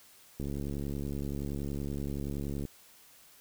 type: click train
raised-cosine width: 3 ms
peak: -24 dBFS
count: 160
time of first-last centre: 0.4-2.652 s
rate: 70.6 Hz
effects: white hiss -58 dBFS RMS until 3.4 s